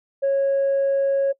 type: tone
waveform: sine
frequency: 550 Hz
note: C#5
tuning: 14 cents flat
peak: -15 dBFS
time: 0.22-1.33 s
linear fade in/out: 20 ms
effects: noise-tail reverb RT60 0.1 s tail -23 dB re dry + tanh soft clip ceiling -15 dBFS